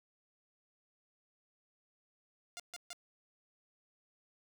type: tone bursts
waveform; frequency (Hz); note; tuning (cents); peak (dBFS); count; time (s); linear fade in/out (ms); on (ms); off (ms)
5% pulse; 702; F5; +9; -32; 3; 2.57-2.931; 0; 27; 140
effects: none